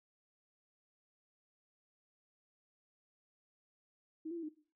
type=tone with pitch steps; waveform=sine; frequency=317.7 / 342.7 / 332.4 / 306 Hz; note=D#4 / F4 / E4 / D#4; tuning=+36 / -33 / +15 / -29 cents; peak=-39 dBFS; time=4.25-4.49 s; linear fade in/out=10 ms; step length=60 ms; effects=noise-tail reverb RT60 0.4 s tail -17 dB re dry